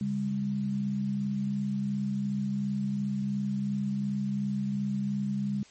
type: tone pair together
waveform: sine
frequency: 139.4 / 202.2 Hz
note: C#3 / G#3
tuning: +10 / -46 cents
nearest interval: tritone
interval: 644 cents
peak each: -34 / -28 dBFS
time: 0.01-5.63 s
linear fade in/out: 2 ms
effects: white hiss -56 dBFS RMS until 5.7 s + MP3 32 kbps